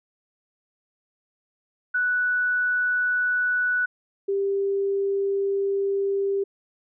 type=tone pair in turn; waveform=sine; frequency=1480 / 395.3 Hz; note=F#6 / G4; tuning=0 / +15 cents; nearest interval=octave + major seventh; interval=2285 cents; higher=first; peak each=-20 / -21 dBFS; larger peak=first; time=1.94-3.86 / 4.28-6.44 s; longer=second; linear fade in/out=10 ms; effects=none